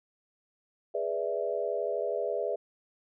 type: chord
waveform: sine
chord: E dominant seventh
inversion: first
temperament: equal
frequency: 415.3 / 493.9 / 587.3 / 659.3 Hz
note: G#4 / B4 / D5 / E5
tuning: 0 / 0 / 0 / 0 cents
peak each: -34 dBFS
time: 0.94-2.56 s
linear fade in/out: 10 ms
effects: none